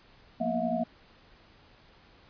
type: tone cluster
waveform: sine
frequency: 175.9 / 231 / 242.8 / 649 / 712 Hz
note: F3 / A#3 / B3 / E5 / F5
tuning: +13 / -16 / -29 / -27 / +33 cents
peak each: -38 / -32 / -35 / -31 / -33 dBFS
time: 0.4-0.84 s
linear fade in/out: 10 ms
effects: pink hiss -58 dBFS RMS until 2.29 s + resampled to 11025 Hz